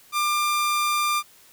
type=tone; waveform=sawtooth; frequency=1194 Hz; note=D6; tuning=28 cents sharp; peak=-17 dBFS; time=0.12-1.23 s; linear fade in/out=50 ms; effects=white hiss -53 dBFS RMS until 1.52 s